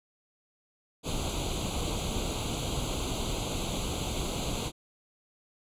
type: noise with comb filter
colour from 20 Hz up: pink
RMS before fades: -32 dBFS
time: 1.03-4.72 s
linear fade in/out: 50 ms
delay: 0.28 ms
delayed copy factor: +0.95
effects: low-pass 10000 Hz 12 dB/octave